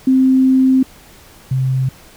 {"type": "tone pair in turn", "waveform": "sine", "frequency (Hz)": [261.6, 131.13], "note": ["C4", "C3"], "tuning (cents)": [0, 4], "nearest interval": "octave", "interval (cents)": 1196, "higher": "first", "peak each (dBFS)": [-8, -13], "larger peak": "first", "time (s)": [[0.07, 0.83], [1.51, 1.89]], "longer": "first", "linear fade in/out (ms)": 5, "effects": ["pink hiss -43 dBFS RMS until 2.16 s"]}